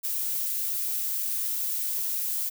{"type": "noise", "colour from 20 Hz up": "violet", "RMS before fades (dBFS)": -29, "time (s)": [0.03, 2.5], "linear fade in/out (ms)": 20, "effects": []}